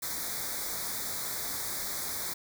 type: band-stop noise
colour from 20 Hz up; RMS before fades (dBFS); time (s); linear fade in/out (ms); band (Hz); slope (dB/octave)
white; -35; 0.02-2.34; 10; 2300 to 3500; 96
effects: none